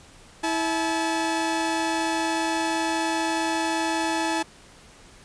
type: tone pair together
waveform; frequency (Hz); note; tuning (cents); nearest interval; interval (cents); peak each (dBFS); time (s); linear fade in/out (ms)
sawtooth; 326 / 861; E4 / A5; -19 / -38; octave + perfect fourth; 1681; -22; 0.43-4.43; 10
effects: pink hiss -50 dBFS RMS until 5.24 s + resampled to 22050 Hz